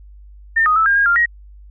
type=tone with pitch steps; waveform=sine; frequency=1808 / 1247 / 1312 / 1610 / 1628 / 1394 / 1891 Hz; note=A6 / D#6 / E6 / G6 / G#6 / F6 / A#6; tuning=+47 / +3 / -9 / +46 / -35 / -4 / +24 cents; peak=-11 dBFS; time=0.56-1.26 s; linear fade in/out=10 ms; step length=100 ms; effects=added 50 Hz sine -38 dBFS peak until 1.7 s